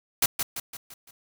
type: noise with echo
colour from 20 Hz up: white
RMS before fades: -21 dBFS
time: 0.22-0.26 s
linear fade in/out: 5 ms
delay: 170 ms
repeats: 5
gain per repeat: -6 dB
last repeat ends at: 1.11 s
effects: none